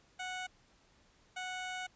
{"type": "tone bursts at uneven times", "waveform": "15% pulse", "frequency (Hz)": 738, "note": "F#5", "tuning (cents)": -5, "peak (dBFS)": -32, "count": 2, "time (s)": [[0.19, 0.47], [1.36, 1.87]], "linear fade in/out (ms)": 10, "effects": ["pink hiss -67 dBFS RMS until 1.95 s", "resampled to 16000 Hz"]}